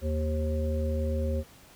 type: harmonic tone with a mistuned harmonic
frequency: 77.78 Hz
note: D#2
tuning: in tune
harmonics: 1 / 3 / 5 / 7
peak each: -27 / -35 / -39 / -34 dBFS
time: 0.01-1.44 s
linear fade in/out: 50 ms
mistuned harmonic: 7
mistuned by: -28 cents
effects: pink hiss -54 dBFS RMS until 1.75 s